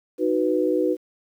sine chord, B major, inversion first, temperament equal, 311.1 / 370 / 493.9 Hz, D#4 / F#4 / B4, 0 / 0 / 0 cents, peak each -23 dBFS, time 0.18-0.97 s, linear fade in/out 50 ms, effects 9-bit

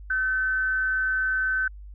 sine tone with amplitude modulation, 1526 Hz, G6, 47 cents flat, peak -20 dBFS, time 0.1-1.68 s, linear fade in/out 5 ms, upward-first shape sine, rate 228 Hz, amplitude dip 40%, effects added 50 Hz sine -39 dBFS peak until 1.94 s

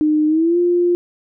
sine tone with pitch glide, 305.3 to 350.7 Hz, D#4 to F4, -33 to +7 cents, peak -12 dBFS, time 0.01-0.95 s, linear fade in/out 0 ms, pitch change +240 cents, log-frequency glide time 0.27-0.58 s, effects none

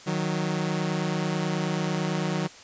sawtooth tone pair together, 155.56 / 184.71 Hz, D#3 / F#3, 0 / -3 cents, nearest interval minor third, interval 297 cents, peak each -24 dBFS, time 0.06-2.48 s, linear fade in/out 20 ms, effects white hiss -47 dBFS RMS until 2.63 s + resampled to 16000 Hz

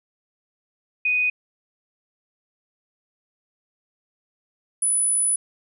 sine tone pair in turn, 2489 / 9956 Hz, D#7 / D#9, 0 / 0 cents, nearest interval 2 octaves, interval 2400 cents, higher second, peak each -18 dBFS, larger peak neither, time 1.05-1.3 / 4.82-5.36 s, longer second, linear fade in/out 5 ms, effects none

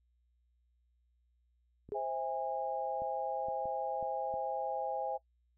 clicks, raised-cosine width 3 ms, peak -38 dBFS, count 6, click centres 1.89 / 3.02 / 3.485 / 3.656 / 4.027 / 4.34 s
sine tone with exponential decay, 415.3 Hz, G#4, in tune, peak -32 dBFS, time 1.92-2.12 s, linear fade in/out 0 ms, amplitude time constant 43 ms
sine chord, C augmented, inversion none, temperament just, 523.3 / 654.1 / 817.6 Hz, C5 / E5 / G#5, 0 / -14 / -27 cents, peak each -39 / -39 / -36 dBFS, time 1.94-5.18 s, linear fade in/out 20 ms
effects noise-tail reverb RT60 0.1 s tail -21 dB re dry + added 60 Hz sine -70 dBFS peak until 5.57 s

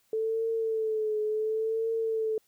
sine tone with vibrato, 439.4 Hz, A4, 2 cents flat, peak -26 dBFS, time 0.13-2.38 s, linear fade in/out 2 ms, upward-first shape triangle, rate 0.7 Hz, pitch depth 56 cents each way, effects white hiss -69 dBFS RMS until 2.47 s

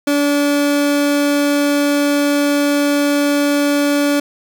30% pulse tone, 287.9 Hz, D4, 34 cents flat, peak -10 dBFS, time 0.07-4.2 s, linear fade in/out 5 ms, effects none

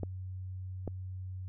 clicks, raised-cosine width 2 ms, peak -23 dBFS, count 2, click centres 0.033 / 0.877 s, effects added 93 Hz sine -38 dBFS peak until 1.48 s

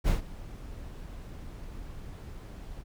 brown noise with ADSR envelope, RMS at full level -22 dBFS, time 0.04-2.84 s, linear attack 40 ms, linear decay 130 ms, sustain -20 dB, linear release 35 ms, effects none

